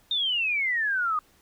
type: exponential sweep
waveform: sine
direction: down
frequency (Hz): 3693 to 1212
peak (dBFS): -23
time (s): 0.11-1.19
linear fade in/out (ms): 2
effects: pink hiss -61 dBFS RMS until 1.41 s